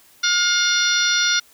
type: harmonic tone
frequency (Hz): 711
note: F5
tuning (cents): +31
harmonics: 2 / 3 / 4 / 5 / 6 / 7 / 8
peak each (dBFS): -20 / -27 / -30 / -22 / -25 / -29 / -22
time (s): 0.23-1.4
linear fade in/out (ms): 10
effects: white hiss -52 dBFS RMS until 1.53 s